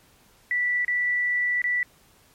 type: tone with dropouts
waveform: sine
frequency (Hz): 1964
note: B6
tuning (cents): -10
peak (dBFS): -21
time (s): 0.51-1.83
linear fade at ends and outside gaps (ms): 1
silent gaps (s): 0.848-0.88 / 1.618-1.641
effects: pink hiss -58 dBFS RMS until 2.34 s + MP3 64 kbps